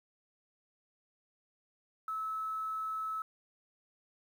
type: tone with quantisation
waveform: sine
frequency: 1300 Hz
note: E6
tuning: 24 cents flat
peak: -34 dBFS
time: 2.08-3.22 s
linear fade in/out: 2 ms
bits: 10
effects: none